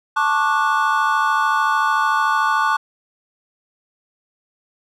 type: chord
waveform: triangle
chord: D major seventh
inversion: second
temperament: just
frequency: 881 / 1101.2 / 1174.7 / 1468.3 Hz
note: A5 / C#6 / D6 / F#6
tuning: +2 / -12 / 0 / -14 cents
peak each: -19 dBFS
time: 0.16-2.77 s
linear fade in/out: 10 ms
effects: none